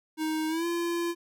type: tone with pitch glide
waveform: square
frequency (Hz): 313.6 to 342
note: D#4 to F4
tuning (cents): +14 to -36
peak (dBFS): -28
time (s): 0.17-1.15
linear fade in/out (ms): 50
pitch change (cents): +150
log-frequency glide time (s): 0.48-0.66
effects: none